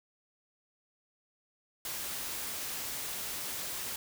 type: noise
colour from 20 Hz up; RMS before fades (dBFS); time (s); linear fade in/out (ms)
white; -38; 1.85-3.96; 2
effects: none